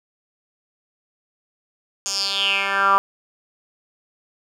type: tone with band-pass filter sweep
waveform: 10% pulse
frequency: 197 Hz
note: G3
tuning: 9 cents sharp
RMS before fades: -20 dBFS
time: 2.06-2.98 s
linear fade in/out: 0 ms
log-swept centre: 6500 to 1100 Hz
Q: 6
effects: none